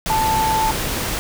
sine tone in noise, 880 Hz, A5, in tune, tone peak -16 dBFS, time 0.1-0.71 s, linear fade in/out 0 ms, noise pink, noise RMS -23 dBFS, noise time 0.06-1.19 s, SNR +4 dB, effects none

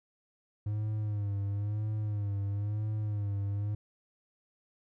triangle tone with vibrato, 103.6 Hz, G#2, 4 cents flat, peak -28 dBFS, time 0.66-3.75 s, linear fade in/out 5 ms, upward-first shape sine, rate 1 Hz, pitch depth 65 cents each way, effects none

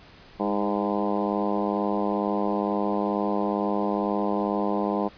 harmonic tone with a mistuned harmonic, 102.2 Hz, G#2, 27 cents flat, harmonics 2 / 3 / 4 / 5 / 6 / 7 / 8 / 9 / 10, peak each -28 / -30 / -31 / -32 / -33 / -33 / -34 / -35 / -35 dBFS, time 0.39-5.09 s, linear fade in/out 20 ms, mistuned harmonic 3, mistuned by +30 cents, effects pink hiss -50 dBFS RMS until 5.17 s + resampled to 11025 Hz

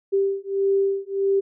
sine beating tone pair, 392 / 393.6 Hz, G4 / G4, 0 / +7 cents, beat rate 1.6 Hz, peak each -22 dBFS, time 0.12-1.41 s, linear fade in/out 20 ms, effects none

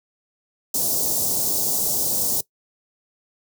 white band-stop noise, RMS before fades -22 dBFS, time 0.74-2.41 s, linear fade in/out 5 ms, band 740 to 5200 Hz, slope 24 dB/octave, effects noise-tail reverb RT60 0.1 s tail -21 dB re dry + high-pass 80 Hz 12 dB/octave

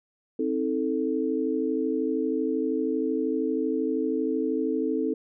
sine chord, A diminished, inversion first, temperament just, 264 / 316.8 / 440 Hz, C4 / Eb4 / A4, +16 / +31 / 0 cents, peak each -28 dBFS, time 0.39-5.14 s, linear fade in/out 5 ms, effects none

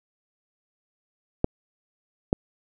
clicks, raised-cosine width 2 ms, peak -6 dBFS, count 2, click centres 1.444 / 2.329 s, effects none

